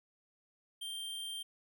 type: tone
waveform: square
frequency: 3166 Hz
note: G7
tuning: 17 cents sharp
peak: -40 dBFS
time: 0.81-1.43 s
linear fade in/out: 10 ms
effects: none